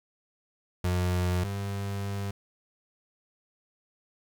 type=tone pair in turn; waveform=35% pulse; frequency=89.8 / 99.55 Hz; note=F2 / G2; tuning=+49 / +27 cents; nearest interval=major second; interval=178 cents; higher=second; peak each=-23 / -29 dBFS; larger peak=first; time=0.84-1.44 / 1.44-2.31 s; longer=second; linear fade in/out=5 ms; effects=10-bit